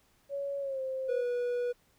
sine tone with pitch glide, 560 to 525.5 Hz, C#5 to C5, +18 to +7 cents, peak -32 dBFS, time 0.29-1.24 s, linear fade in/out 50 ms, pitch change -111 cents, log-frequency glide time 0.6-0.81 s
triangle tone, 487.1 Hz, B4, 24 cents flat, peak -27 dBFS, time 1.08-1.73 s, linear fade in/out 20 ms
effects pink hiss -68 dBFS RMS until 1.98 s

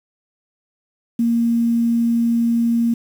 sine tone with quantisation, 233.1 Hz, A#3, in tune, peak -14 dBFS, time 1.19-2.94 s, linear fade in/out 5 ms, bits 7, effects none

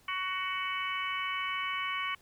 harmonic tone, 373.3 Hz, F#4, 15 cents sharp, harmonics 3 / 4 / 5 / 6 / 7 / 8, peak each -35 / -43 / -42 / -36 / -47 / -39 dBFS, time 0.08-2.15 s, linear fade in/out 5 ms, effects pink hiss -63 dBFS RMS until 2.21 s

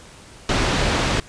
pink low-pass noise, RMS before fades -20 dBFS, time 0.49-1.2 s, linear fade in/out 2 ms, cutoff 5000 Hz, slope 12 dB/octave, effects pink hiss -44 dBFS RMS until 1.28 s + resampled to 22050 Hz

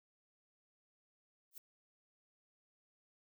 violet noise with exponential growth, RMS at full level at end -45 dBFS, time 1.51-1.58 s, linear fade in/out 2 ms, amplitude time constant 15 ms, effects none

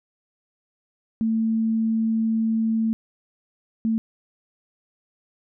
sine tone bursts at uneven times, 223.5 Hz, A3, 27 cents sharp, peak -19 dBFS, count 2, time 1.21-2.93 / 3.85-3.98 s, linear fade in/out 0 ms, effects none

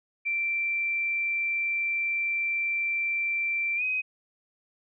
sine tone with pitch glide, 2349 to 2518 Hz, D7 to D#7, 0 to +20 cents, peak -25 dBFS, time 0.25-4.02 s, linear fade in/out 20 ms, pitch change +120 cents, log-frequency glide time 3.76-3.83 s, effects none

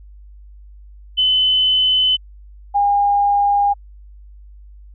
sine tone pair in turn, 3028 / 810.4 Hz, F#7 / G#5, +39 / -43 cents, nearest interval octave + major seventh, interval 2282 cents, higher first, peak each -12 dBFS, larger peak neither, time 1.17-2.17 / 2.74-3.74 s, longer neither, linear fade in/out 20 ms, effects added 50 Hz sine -38 dBFS peak until 4.94 s

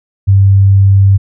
sine tone, 98 Hz, G2, in tune, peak -3 dBFS, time 0.27-1.18 s, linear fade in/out 20 ms, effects none

